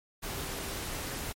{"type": "tone in noise", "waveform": "sine", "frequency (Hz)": 392, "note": "G4", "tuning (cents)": 0, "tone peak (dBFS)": -47, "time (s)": [0.25, 0.74], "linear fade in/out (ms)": 20, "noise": "pink", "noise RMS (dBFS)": -37, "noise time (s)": [0.22, 1.33], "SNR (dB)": -13, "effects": ["MP3 64 kbps"]}